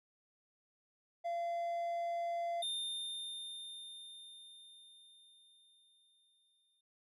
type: tone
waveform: triangle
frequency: 685 Hz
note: F5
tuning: 34 cents flat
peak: -33 dBFS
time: 1.24-2.63 s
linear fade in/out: 20 ms
type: tone with exponential decay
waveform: square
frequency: 3622 Hz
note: A7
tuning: 49 cents sharp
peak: -36 dBFS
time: 2.62-6.81 s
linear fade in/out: 5 ms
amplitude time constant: 910 ms
effects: resampled to 32000 Hz